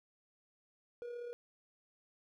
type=tone with amplitude modulation; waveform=triangle; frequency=480 Hz; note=B4; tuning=49 cents flat; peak=-38 dBFS; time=1.02-1.33 s; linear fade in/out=0 ms; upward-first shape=sine; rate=36.4 Hz; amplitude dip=40%; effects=none